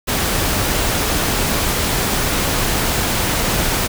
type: noise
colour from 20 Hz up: pink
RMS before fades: -18 dBFS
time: 0.07-3.88 s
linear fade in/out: 20 ms
effects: none